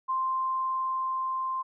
sine tone with level ramp, 1046.5 Hz, C6, in tune, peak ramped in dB -25 to -28 dBFS, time 0.08-1.63 s, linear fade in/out 20 ms, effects none

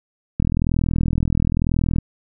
click train, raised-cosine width 5 ms, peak -7 dBFS, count 66, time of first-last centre 0.4-1.985 s, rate 41 Hz, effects none

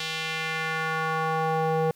square tone with band-pass filter sweep, 159.8 Hz, D#3, 47 cents sharp, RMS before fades -27 dBFS, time 0-1.91 s, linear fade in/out 2 ms, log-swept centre 3500 to 560 Hz, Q 1.6, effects white hiss -60 dBFS RMS until 1.95 s

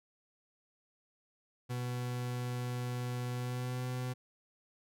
40% pulse tone with pitch glide, 123.47 to 126.14 Hz, B2 to B2, 0 to +37 cents, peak -34 dBFS, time 1.69-4.14 s, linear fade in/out 20 ms, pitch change +37 cents, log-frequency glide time 3.33-3.84 s, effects none

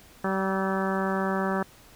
harmonic tone with a mistuned harmonic, 192.1 Hz, G3, 35 cents flat, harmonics 1 / 2 / 3 / 4 / 5 / 6 / 7 / 8 / 9, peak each -28 / -31 / -33 / -34 / -35 / -36 / -36 / -37 / -38 dBFS, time 0.24-1.63 s, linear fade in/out 5 ms, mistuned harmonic 7, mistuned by -35 cents, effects pink hiss -53 dBFS RMS until 1.95 s

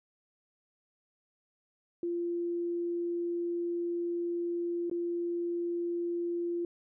sine tone with dropouts, 344.9 Hz, F4, 22 cents flat, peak -30 dBFS, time 2.03-6.65 s, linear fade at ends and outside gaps 2 ms, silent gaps 4.898-4.913 s, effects none

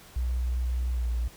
sine tone with pitch glide, 61.74 to 58.95 Hz, B1 to A#1, 0 to +20 cents, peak -25 dBFS, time 0.16-1.28 s, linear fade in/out 5 ms, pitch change -80 cents, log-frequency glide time 0.92-1.09 s, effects pink hiss -51 dBFS RMS until 1.36 s

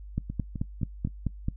two click trains, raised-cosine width 5 ms, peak -21 / -15 dBFS, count 4 / 7, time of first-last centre 0.3-1.073 / 0.18-1.484 s, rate 3.88 / 4.6 Hz, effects noise-tail reverb RT60 0.1 s tail -21 dB re dry + added 50 Hz sine -40 dBFS peak until 1.56 s

